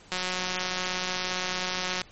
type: click train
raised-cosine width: 0.2 ms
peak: -12 dBFS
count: 348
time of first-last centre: 0.12-2.016 s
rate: 183 Hz
effects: pink hiss -53 dBFS RMS until 2.11 s + MP3 32 kbps